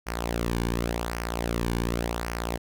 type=tone with flanger; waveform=sawtooth; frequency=58.27 Hz; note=A#1; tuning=in tune; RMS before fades=-29 dBFS; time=0.06-2.58 s; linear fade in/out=20 ms; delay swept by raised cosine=0.26 to 1.56 ms; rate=0.89 Hz; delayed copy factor=-0.65; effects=none